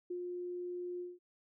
sine tone with ADSR envelope, 355.6 Hz, F4, 31 cents sharp, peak -36 dBFS, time 0.1-1.19 s, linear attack 8 ms, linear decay 83 ms, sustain -2 dB, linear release 190 ms, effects none

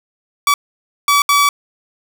sawtooth tone bursts at uneven times, 1145 Hz, D6, 44 cents flat, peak -6 dBFS, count 3, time 0.47-0.54 / 1.08-1.22 / 1.29-1.49 s, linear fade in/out 2 ms, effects none

